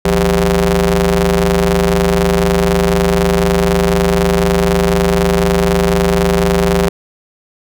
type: ring-modulated tone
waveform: sawtooth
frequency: 110 Hz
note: A2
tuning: in tune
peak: -3 dBFS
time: 0.05-6.89 s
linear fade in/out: 5 ms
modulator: 287 Hz
effects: none